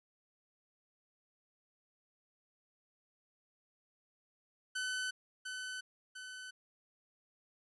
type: tone with echo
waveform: sawtooth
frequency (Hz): 1511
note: F#6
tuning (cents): +36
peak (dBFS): -32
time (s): 4.75-5.11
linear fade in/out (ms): 10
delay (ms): 700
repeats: 2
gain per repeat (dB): -5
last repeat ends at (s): 6.51
effects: resampled to 24000 Hz